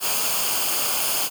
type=noise with comb filter; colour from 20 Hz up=white; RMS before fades=-23 dBFS; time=0-1.3 s; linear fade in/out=50 ms; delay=0.52 ms; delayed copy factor=-0.6; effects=none